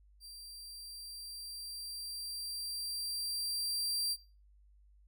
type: tone with level ramp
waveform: sawtooth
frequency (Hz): 4715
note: D8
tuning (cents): +6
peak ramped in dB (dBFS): -45 to -28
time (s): 0.2-4.17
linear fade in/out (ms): 50
effects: noise-tail reverb RT60 0.3 s tail -19 dB re dry + added 50 Hz sine -60 dBFS peak until 5.07 s